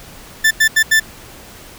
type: tone bursts at uneven times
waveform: 40% pulse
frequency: 1765 Hz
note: A6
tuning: 5 cents sharp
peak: -8 dBFS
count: 4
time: 0.44-0.51 / 0.6-0.68 / 0.76-0.83 / 0.91-1 s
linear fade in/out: 10 ms
effects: pink hiss -38 dBFS RMS until 1.78 s